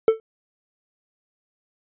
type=tone with exponential decay; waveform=triangle; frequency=444.5 Hz; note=A4; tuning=18 cents sharp; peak=-6 dBFS; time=0.08-0.2 s; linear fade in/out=1 ms; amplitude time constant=26 ms; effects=resampled to 8000 Hz